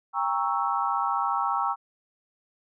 sine chord, G diminished seventh, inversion none, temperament equal with one note detuned, 797.7 / 932.3 / 1108.7 / 1318.5 Hz, G5 / Bb5 / Db6 / Fb6, +30 / 0 / 0 / 0 cents, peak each -29 dBFS, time 0.13-1.76 s, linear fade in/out 50 ms, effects none

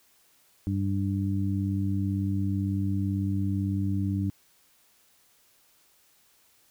harmonic tone, 98 Hz, G2, in tune, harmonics 1 / 2 / 3, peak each -27 / -30 / -32 dBFS, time 0.67-4.3 s, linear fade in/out 0 ms, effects white hiss -63 dBFS RMS until 6.7 s

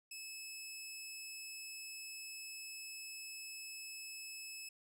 15% pulse tone, 2600 Hz, E7, 24 cents flat, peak -39 dBFS, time 0.11-4.69 s, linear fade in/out 5 ms, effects none

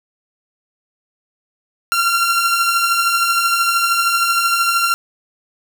sawtooth beating tone pair, 1364 / 1377 Hz, F6 / F6, -41 / -25 cents, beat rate 13 Hz, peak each -18 / -11 dBFS, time 1.92-4.94 s, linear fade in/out 0 ms, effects none

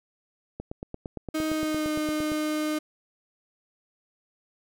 click train, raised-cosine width 2 ms, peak -21 dBFS, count 16, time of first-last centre 0.6-2.318 s, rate 8.73 Hz
35% pulse tone with pitch glide, 313 to 306 Hz, D#4 to D#4, +10 to -29 cents, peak -24 dBFS, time 1.34-2.79 s, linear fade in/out 10 ms, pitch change -39 cents, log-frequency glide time 1.49-1.92 s
effects none

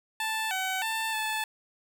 15% pulse tone with pitch steps, 880 / 756 / 889 / 872 Hz, A5 / F#5 / A5 / A5, 0 / +37 / +18 / -16 cents, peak -22 dBFS, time 0.2-1.44 s, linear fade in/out 2 ms, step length 310 ms, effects none

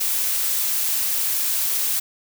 blue noise, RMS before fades -22 dBFS, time 0-2 s, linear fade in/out 10 ms, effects none

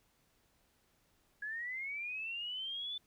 sine linear sweep, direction up, 1661.2 to 3520 Hz, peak -38 dBFS, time 1.42-2.98 s, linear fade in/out 5 ms, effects pink hiss -73 dBFS RMS until 3.06 s

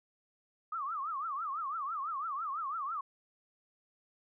sine tone with vibrato, 1204 Hz, D6, 43 cents sharp, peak -34 dBFS, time 0.72-3.01 s, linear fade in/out 5 ms, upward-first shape triangle, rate 6 Hz, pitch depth 240 cents each way, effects none

